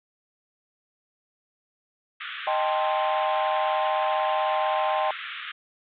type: band-pass noise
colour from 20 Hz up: pink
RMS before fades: -36 dBFS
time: 2.2-5.52 s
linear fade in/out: 10 ms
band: 1200 to 3600 Hz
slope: 96 dB/octave
type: chord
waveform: sine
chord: A half-diminished seventh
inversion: second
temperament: equal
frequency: 622.3 / 784 / 880 / 1046.5 Hz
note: Eb5 / G5 / A5 / C6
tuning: 0 / 0 / 0 / 0 cents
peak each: -27 / -26 / -31 / -28 dBFS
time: 2.47-5.11 s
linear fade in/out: 2 ms
effects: none